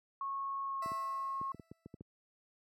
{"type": "tone with pitch glide", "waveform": "sine", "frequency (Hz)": [1096, 1084.7], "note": ["C#6", "C#6"], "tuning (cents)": [-20, -38], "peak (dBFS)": -35, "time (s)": [0.21, 1.52], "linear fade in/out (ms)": 2, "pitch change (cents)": -18, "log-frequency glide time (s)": [0.64, 0.81]}
{"type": "tone with exponential decay", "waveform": "20% pulse", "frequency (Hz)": 659, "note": "E5", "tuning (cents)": -1, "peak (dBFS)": -38, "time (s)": [0.82, 1.97], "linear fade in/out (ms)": 5, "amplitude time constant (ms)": 250}
{"type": "clicks", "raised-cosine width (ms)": 3, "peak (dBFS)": -33, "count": 9, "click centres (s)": [0.86, 0.918, 1.414, 1.546, 1.597, 1.715, 1.86, 1.941, 2.009]}
{"effects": ["high-pass 100 Hz 12 dB/octave", "MP3 64 kbps"]}